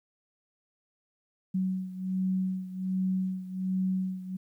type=beating tone pair; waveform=sine; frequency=186.8 / 188.1 Hz; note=F#3 / F#3; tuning=+17 / +29 cents; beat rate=1.3 Hz; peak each=-29 / -33 dBFS; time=1.54-4.37 s; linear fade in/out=10 ms; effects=11-bit